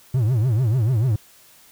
triangle tone with vibrato, 118 Hz, A#2, 22 cents sharp, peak -14 dBFS, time 0.14-1.16 s, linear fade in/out 5 ms, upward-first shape triangle, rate 6.8 Hz, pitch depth 270 cents each way, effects white hiss -51 dBFS RMS until 1.71 s

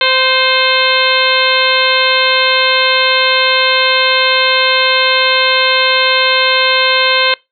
harmonic tone with a mistuned harmonic, 519 Hz, C5, 14 cents flat, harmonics 1 / 2 / 3 / 4 / 5 / 6 / 7 / 8, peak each -17 / -17 / -17 / -17 / -17 / -17 / -17 / -17 dBFS, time 0.01-7.34 s, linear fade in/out 2 ms, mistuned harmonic 4, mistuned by +34 cents, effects noise-tail reverb RT60 0.2 s tail -22 dB re dry

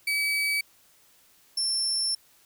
35% pulse tone pair in turn, 2286 / 5381 Hz, D7 / E8, -47 / +35 cents, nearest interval octave + minor third, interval 1482 cents, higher second, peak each -22 / -22 dBFS, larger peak neither, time 0.07-0.61 / 1.57-2.15 s, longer second, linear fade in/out 5 ms, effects white hiss -60 dBFS RMS until 2.45 s

